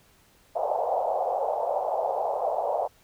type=band-pass noise; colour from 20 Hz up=white; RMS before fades=-27 dBFS; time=0.55-2.88 s; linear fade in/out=20 ms; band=520 to 820 Hz; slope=48 dB/octave; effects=pink hiss -60 dBFS RMS until 3.03 s